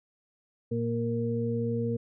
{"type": "harmonic tone", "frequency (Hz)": 116.54, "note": "A#2", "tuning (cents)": 0, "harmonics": [1, 2, 4], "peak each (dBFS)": [-31, -31, -31], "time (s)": [0.71, 1.97], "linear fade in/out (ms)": 10, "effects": []}